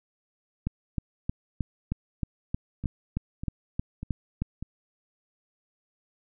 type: two click trains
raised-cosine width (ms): 5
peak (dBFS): -22 / -15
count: 4 / 13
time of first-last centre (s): 2.84-4.626 / 0.67-4.42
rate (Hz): 1.68 / 3.2
effects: none